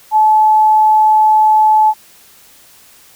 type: tone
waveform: sine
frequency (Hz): 863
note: A5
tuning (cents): -34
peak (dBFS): -6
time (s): 0.11-1.94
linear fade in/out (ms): 50
effects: white hiss -44 dBFS RMS until 3.15 s